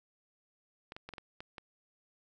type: clicks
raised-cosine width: 0.3 ms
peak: -28 dBFS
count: 7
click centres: 0.921 / 0.965 / 1.09 / 1.137 / 1.182 / 1.405 / 1.582 s
effects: none